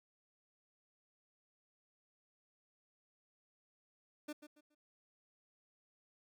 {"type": "tone with echo", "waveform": "30% pulse", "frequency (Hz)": 298.6, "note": "D4", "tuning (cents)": 29, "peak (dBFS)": -39, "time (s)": [4.28, 4.33], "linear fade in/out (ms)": 10, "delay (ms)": 140, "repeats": 3, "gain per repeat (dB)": -11, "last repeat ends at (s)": 4.75, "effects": []}